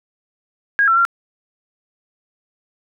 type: tone with pitch steps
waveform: sine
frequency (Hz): 1635 / 1346 / 1378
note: G#6 / E6 / F6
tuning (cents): -28 / +36 / -24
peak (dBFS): -11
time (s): 0.79-1.051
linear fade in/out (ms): 0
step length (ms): 87
effects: none